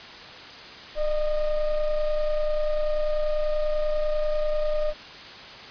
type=ring-modulated tone; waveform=triangle; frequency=310.1 Hz; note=D#4; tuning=6 cents flat; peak=-16 dBFS; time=0.95-4.94 s; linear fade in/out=50 ms; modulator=295 Hz; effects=white hiss -41 dBFS RMS until 5.7 s + resampled to 11025 Hz